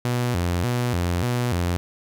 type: tone with vibrato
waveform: sawtooth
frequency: 103.4 Hz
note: G#2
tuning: 7 cents flat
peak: -17 dBFS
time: 0.05-1.77 s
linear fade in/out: 0 ms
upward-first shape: square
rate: 1.7 Hz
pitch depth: 290 cents each way
effects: none